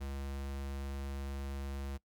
square tone, 68.9 Hz, C#2, 10 cents flat, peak -39 dBFS, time 0-1.98 s, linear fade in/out 20 ms, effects noise-tail reverb RT60 0.1 s tail -21 dB re dry

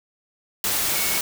sine tone in noise, 2214 Hz, C#7, 3 cents flat, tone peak -31 dBFS, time 0.95-1.18 s, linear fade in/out 2 ms, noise white, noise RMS -23 dBFS, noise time 0.64-1.21 s, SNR -11 dB, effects none

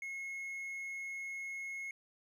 triangle tone, 2170 Hz, C#7, 37 cents flat, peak -38 dBFS, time 0.02-1.91 s, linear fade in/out 2 ms, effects none

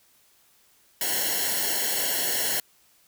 white noise with comb filter, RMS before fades -26 dBFS, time 1.01-2.6 s, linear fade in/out 2 ms, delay 0.82 ms, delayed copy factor -1, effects white hiss -61 dBFS RMS until 3.07 s

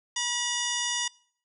harmonic tone with a mistuned harmonic, 968 Hz, B5, 35 cents flat, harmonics 1 / 2 / 3 / 4 / 5 / 6 / 7 / 8 / 9 / 10, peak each -37 / -35 / -34 / -35 / -37 / -33 / -35 / -43 / -46 / -45 dBFS, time 0.16-1.08 s, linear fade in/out 5 ms, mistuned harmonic 4, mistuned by -140 cents, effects noise-tail reverb RT60 0.6 s tail -25 dB re dry

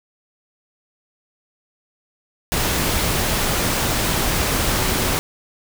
sine tone in noise, 374 Hz, F#4, 19 cents sharp, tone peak -30 dBFS, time 4.79-5.14 s, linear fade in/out 0 ms, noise pink, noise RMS -20 dBFS, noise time 2.52-5.19 s, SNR -13 dB, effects none

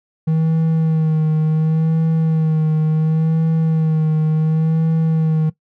triangle tone with vibrato, 158.7 Hz, D#3, 35 cents sharp, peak -11 dBFS, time 0.27-5.5 s, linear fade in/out 10 ms, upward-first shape sine, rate 0.7 Hz, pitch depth 31 cents each way, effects noise-tail reverb RT60 0.1 s tail -18 dB re dry

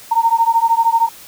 sine beating tone pair, 911 / 924 Hz, A#5 / A#5, -40 / -16 cents, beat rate 13 Hz, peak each -14 dBFS, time 0.11-1.09 s, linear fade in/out 10 ms, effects white hiss -39 dBFS RMS until 1.27 s

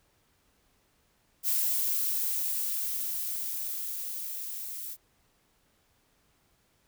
violet noise with level ramp, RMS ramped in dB -27 to -39 dBFS, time 1.43-4.97 s, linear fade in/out 50 ms, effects pink hiss -69 dBFS RMS until 6.87 s

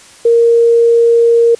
sine tone, 466.2 Hz, A#4, in tune, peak -5 dBFS, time 0.25-1.55 s, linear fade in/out 5 ms, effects white hiss -39 dBFS RMS until 1.59 s + resampled to 22050 Hz

